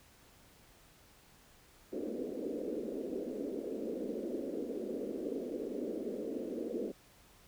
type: band-pass noise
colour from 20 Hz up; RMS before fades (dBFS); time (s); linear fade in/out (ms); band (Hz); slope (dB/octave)
white; -39; 1.92-6.92; 10; 220 to 510; 48
effects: pink hiss -62 dBFS RMS until 7.47 s